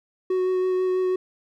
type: tone with vibrato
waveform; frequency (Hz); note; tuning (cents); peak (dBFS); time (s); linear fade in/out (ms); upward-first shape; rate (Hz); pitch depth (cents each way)
triangle; 370; F#4; 0; -18; 0.3-1.16; 5; sine; 6.1; 11
effects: none